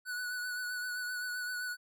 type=tone with vibrato; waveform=square; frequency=1480 Hz; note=F#6; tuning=in tune; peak=-36 dBFS; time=0.05-1.77 s; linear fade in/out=50 ms; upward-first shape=triangle; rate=7.7 Hz; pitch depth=32 cents each way; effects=none